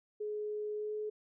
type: tone with pitch glide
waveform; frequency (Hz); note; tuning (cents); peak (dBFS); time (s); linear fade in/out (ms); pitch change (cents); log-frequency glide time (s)
sine; 421.6 to 425.5; G#4 to G#4; +26 to +42; -35; 0.2-1.1; 10; +16; 0.76-0.94
effects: none